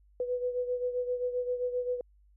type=beating tone pair; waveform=sine; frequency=493.9 / 501.5 Hz; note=B4 / B4; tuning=0 / +26 cents; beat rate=7.6 Hz; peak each=-30 / -36 dBFS; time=0.2-2.01 s; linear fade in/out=2 ms; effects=added 50 Hz sine -59 dBFS peak until 2.36 s